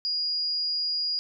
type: tone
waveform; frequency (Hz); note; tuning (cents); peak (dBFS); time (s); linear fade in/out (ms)
sine; 4868; D#8; -39; -25; 0.05-1.19; 0
effects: none